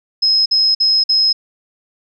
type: tone bursts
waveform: sine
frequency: 5130 Hz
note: E8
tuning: 48 cents flat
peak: -10 dBFS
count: 4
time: 0.22-1.33 s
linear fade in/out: 10 ms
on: 240 ms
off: 50 ms
effects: none